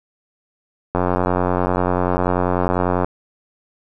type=click train; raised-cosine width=1 ms; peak=-4 dBFS; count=190; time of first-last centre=0.95-3.045 s; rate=90.2 Hz; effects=none